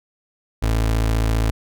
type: tone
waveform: 30% pulse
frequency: 55 Hz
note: A1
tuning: in tune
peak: -14 dBFS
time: 0.62-1.51 s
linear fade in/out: 10 ms
effects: none